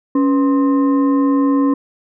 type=tone with frequency modulation; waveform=sine; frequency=277.9 Hz; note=C#4; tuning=4 cents sharp; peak=-11 dBFS; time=0.15-1.74 s; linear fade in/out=5 ms; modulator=772 Hz; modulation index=0.49; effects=none